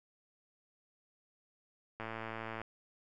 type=click train; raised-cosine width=0.5 ms; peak=-26 dBFS; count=70; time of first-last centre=2-2.616 s; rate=112 Hz; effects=none